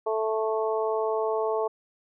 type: harmonic tone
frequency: 219.6 Hz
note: A3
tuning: 3 cents flat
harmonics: 2 / 3 / 4 / 5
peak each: -26 / -30 / -32 / -34 dBFS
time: 0.06-1.68 s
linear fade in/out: 10 ms
effects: none